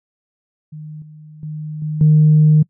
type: tone with level steps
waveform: sine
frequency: 153.3 Hz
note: D#3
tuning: 25 cents flat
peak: -29 / -36 / -24 / -19 / -6 dBFS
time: 0.72-2.63 s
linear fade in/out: 10 ms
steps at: 1.02 / 1.43 / 1.82 / 2.01 s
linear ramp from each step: 2 ms
effects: noise-tail reverb RT60 0.1 s tail -25 dB re dry + tanh soft clip ceiling -3 dBFS